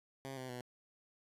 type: tone with pitch steps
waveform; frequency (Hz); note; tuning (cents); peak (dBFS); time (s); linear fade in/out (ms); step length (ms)
10% pulse; 134.7 / 129.14 / 123.81; C#3 / C3 / B2; -49 / -22 / +5; -35; 0.25-0.61; 0; 120
effects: resampled to 32000 Hz